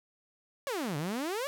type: exponential two-way sweep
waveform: sawtooth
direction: down then up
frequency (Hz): 587.3 to 138.59 to 587.3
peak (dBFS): -28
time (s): 0.67-1.47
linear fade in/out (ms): 0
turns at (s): 0.97
effects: none